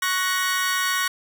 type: chord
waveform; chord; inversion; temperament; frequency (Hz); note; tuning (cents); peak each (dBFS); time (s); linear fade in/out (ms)
sawtooth; F# major; second; equal with one note detuned; 1108.7 / 1480 / 1879.8; C#6 / F#6 / A#6; 0 / 0 / +14; -22; 0.02-1.08; 5
effects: none